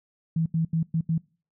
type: tone bursts at uneven times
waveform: sine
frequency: 162.9 Hz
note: E3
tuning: 20 cents flat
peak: -21 dBFS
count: 5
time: 0.36-0.46 / 0.54-0.65 / 0.73-0.83 / 0.94-1.01 / 1.09-1.18 s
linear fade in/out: 5 ms
effects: noise-tail reverb RT60 0.4 s tail -24 dB re dry